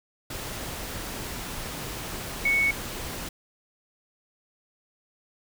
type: tone in noise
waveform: sine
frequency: 2217 Hz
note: C#7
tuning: in tune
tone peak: -20 dBFS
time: 2.45-2.71 s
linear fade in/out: 5 ms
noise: pink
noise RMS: -35 dBFS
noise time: 0.3-3.29 s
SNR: +12 dB
effects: none